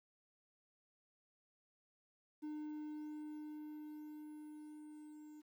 triangle tone with level ramp, 302.8 Hz, D#4, 47 cents flat, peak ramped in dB -40 to -51 dBFS, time 2.42-5.42 s, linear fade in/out 20 ms, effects 12-bit

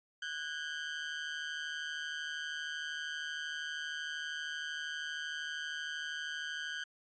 30% pulse ring-modulated tone, 1552 Hz, G6, 18 cents flat, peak -32 dBFS, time 0.22-6.84 s, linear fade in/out 5 ms, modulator 76.4 Hz, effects resampled to 16000 Hz

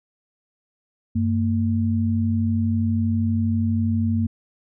sine tone pair together, 95.7 / 228.1 Hz, G2 / A#3, -41 / -37 cents, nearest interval octave + minor third, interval 1504 cents, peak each -21 dBFS, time 1.15-4.27 s, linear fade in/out 10 ms, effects none

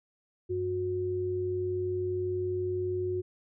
sine tone pair together, 96.5 / 364.3 Hz, G2 / F#4, -27 / -27 cents, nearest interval octave + major seventh, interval 2300 cents, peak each -36 / -29 dBFS, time 0.49-3.22 s, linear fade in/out 20 ms, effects none

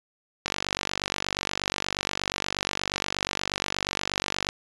click train, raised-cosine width 0.2 ms, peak -8 dBFS, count 196, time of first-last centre 0.46-4.489 s, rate 48.4 Hz, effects resampled to 22050 Hz

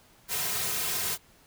white noise with comb filter, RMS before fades -30 dBFS, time 0.28-1.18 s, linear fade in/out 50 ms, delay 3.5 ms, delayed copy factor -0.95, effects pink hiss -59 dBFS RMS until 1.46 s

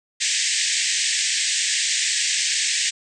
white band-pass noise, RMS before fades -22 dBFS, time 0.2-2.91 s, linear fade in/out 20 ms, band 1700 to 8400 Hz, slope 96 dB/octave, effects none

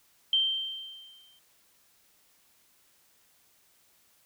sine tone with exponential decay, 3136 Hz, G7, in tune, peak -20 dBFS, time 0.33-1.39 s, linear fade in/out 2 ms, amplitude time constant 230 ms, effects white hiss -65 dBFS RMS until 4.25 s

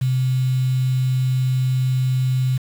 sine tone with quantisation, 129 Hz, C3, 24 cents flat, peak -16 dBFS, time 0.01-2.58 s, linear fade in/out 10 ms, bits 6, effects none

